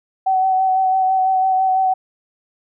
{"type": "tone with vibrato", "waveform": "sine", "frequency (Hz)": 757, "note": "F#5", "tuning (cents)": 39, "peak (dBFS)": -13, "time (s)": [0.26, 1.94], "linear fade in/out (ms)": 10, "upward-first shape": "sine", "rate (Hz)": 6, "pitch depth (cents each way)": 19, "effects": []}